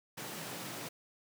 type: high-pass noise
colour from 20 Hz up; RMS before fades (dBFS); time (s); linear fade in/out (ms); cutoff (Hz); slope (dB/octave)
pink; -43; 0.17-0.89; 10; 110; 96
effects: none